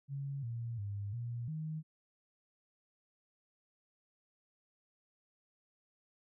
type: tone with pitch steps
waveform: sine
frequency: 139 / 116.8 / 101.3 / 118.9 / 156.5 Hz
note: C#3 / A#2 / G#2 / A#2 / D#3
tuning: +5 / +4 / -43 / +35 / +10 cents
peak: -37 dBFS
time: 0.08-1.83 s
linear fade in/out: 50 ms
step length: 350 ms
effects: none